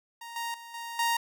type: tone with level steps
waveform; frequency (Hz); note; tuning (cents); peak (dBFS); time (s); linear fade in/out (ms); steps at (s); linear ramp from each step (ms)
sawtooth; 932.3; A#5; 0; -37 / -28 / -40 / -33 / -21; 0.21-1.17; 5; 0.36 / 0.54 / 0.74 / 0.99; 2
effects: none